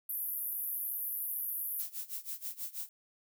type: band-pass noise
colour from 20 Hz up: white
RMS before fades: -37 dBFS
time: 0.09-1.82 s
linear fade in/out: 5 ms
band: 11000 to 15000 Hz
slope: 96 dB/octave
type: noise with tremolo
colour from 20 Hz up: violet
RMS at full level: -38 dBFS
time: 1.79-2.89 s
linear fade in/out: 2 ms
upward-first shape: sine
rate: 6.2 Hz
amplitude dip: 90%
effects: none